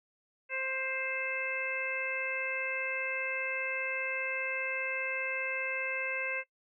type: harmonic tone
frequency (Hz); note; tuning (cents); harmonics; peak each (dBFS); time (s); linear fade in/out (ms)
525; C5; +6; 1 / 2 / 3 / 4 / 5; -40 / -46 / -39 / -37 / -36; 0.49-6.44; 50
effects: noise-tail reverb RT60 0.1 s tail -17 dB re dry